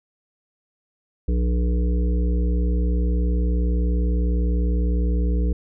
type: harmonic tone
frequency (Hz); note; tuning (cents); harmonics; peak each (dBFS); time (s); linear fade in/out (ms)
59.9; A#1; +48; 1 / 3 / 5 / 7 / 8; -18 / -28 / -32 / -35 / -36; 1.28-5.53; 5
effects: none